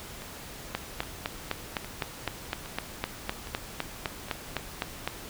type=two click trains; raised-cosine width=0.3 ms; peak=-12 / -24 dBFS; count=18 / 6; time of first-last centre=0.75-5.076 / 0.22-4.285 s; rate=3.93 / 1.23 Hz; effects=pink hiss -43 dBFS RMS until 5.29 s